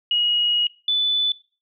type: tone pair in turn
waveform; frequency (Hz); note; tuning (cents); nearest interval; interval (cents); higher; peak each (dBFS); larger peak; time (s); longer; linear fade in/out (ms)
sine; 2894 / 3489; F#7 / A7; -39 / -15; minor third; 324; second; -17; neither; 0.11-0.67 / 0.88-1.32; first; 2
effects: noise-tail reverb RT60 0.4 s tail -21 dB re dry